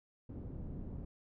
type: low-pass noise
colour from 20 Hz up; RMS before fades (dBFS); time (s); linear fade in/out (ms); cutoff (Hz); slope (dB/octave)
pink; -44; 0.29-1.05; 5; 280; 12
effects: none